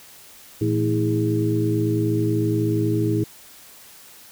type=tone cluster; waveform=sine; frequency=115 / 167.3 / 223.6 / 322.1 / 411.1 Hz; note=A#2 / E3 / A3 / E4 / G#4; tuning=-23 / +26 / +28 / -40 / -18 cents; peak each=-22 / -31 / -30 / -22 / -26 dBFS; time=0.61-3.24 s; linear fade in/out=5 ms; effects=white hiss -46 dBFS RMS until 4.31 s

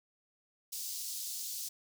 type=high-pass noise; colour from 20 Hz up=pink; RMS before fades=-40 dBFS; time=0.72-1.69 s; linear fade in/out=10 ms; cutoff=4500 Hz; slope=24 dB/octave; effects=none

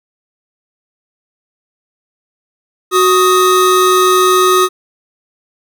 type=tone pair together; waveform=square; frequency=370 / 1250.3 Hz; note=F#4 / D#6; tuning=0 / +8 cents; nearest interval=octave + major sixth; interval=2108 cents; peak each=-11 dBFS; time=2.91-4.69 s; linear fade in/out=50 ms; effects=none

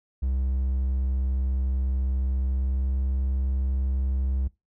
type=tone with pitch glide; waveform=triangle; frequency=65.3 to 65.98 Hz; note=C2 to C2; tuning=-3 to +15 cents; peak=-21 dBFS; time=0.22-4.48 s; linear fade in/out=10 ms; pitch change=+18 cents; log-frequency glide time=2.41-3.02 s; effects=noise-tail reverb RT60 0.2 s tail -21 dB re dry

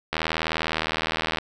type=click train; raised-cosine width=0.3 ms; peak=-8 dBFS; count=101; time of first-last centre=0.13-1.385 s; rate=79.7 Hz; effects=none

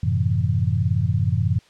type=chord; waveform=sine; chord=F# half-diminished seventh; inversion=none; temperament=equal with one note detuned; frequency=92.5 / 109.3 / 130.81 / 164.81 Hz; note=F#2 / A2 / C3 / E3; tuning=0 / -11 / 0 / 0 cents; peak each=-22 / -22 / -24 / -26 dBFS; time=0.03-1.59 s; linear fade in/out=5 ms; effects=white hiss -54 dBFS RMS until 1.69 s + low-pass 5000 Hz 12 dB/octave

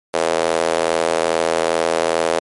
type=tone with high-pass filter; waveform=square; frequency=41.2 Hz; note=E1; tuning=in tune; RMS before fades=-18 dBFS; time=0.14-2.39 s; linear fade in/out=0 ms; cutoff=520 Hz; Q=2.6; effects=MP3 48 kbps

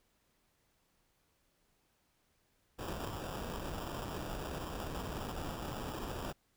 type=noise with sample-and-hold; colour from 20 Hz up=pink; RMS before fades=-41 dBFS; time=2.78-6.33 s; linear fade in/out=20 ms; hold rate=2100 Hz; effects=pink hiss -75 dBFS RMS until 6.56 s

